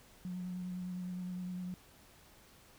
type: tone with vibrato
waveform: triangle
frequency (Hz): 181.1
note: F#3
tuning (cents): -37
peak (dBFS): -34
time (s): 0.25-1.74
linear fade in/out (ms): 0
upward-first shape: sine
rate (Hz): 9.8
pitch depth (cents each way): 19
effects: tanh soft clip ceiling -36 dBFS + pink hiss -61 dBFS RMS until 2.78 s